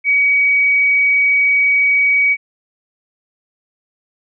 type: tone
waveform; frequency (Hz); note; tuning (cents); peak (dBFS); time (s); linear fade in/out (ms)
sine; 2263; C#7; +35; -10; 0.04-2.37; 50
effects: none